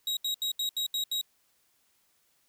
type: tone bursts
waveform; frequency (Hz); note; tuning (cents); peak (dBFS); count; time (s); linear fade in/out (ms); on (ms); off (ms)
40% pulse; 3818; A#7; +41; -27; 7; 0.07-1.213; 2; 99; 75
effects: white hiss -70 dBFS RMS until 2.48 s